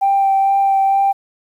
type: tone with vibrato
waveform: sine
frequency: 784 Hz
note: G5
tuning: in tune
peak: -10 dBFS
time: 0.01-1.13 s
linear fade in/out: 20 ms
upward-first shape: sine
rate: 2.2 Hz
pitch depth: 12 cents each way
effects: tanh soft clip ceiling -7 dBFS + 8-bit